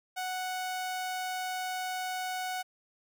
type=tone; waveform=sawtooth; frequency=740 Hz; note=F#5; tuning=in tune; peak=-29 dBFS; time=0.16-2.63 s; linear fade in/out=20 ms; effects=none